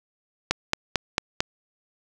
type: click train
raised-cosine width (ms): 0.2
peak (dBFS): -3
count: 5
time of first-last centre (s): 0.51-1.405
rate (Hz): 4.47
effects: none